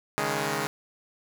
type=chord; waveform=5% pulse; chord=C# suspended second; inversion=none; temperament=equal; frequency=138.59 / 155.56 / 207.7 Hz; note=C#3 / D#3 / G#3; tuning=0 / 0 / 0 cents; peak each=-20 dBFS; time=0.18-0.67 s; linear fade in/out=0 ms; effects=none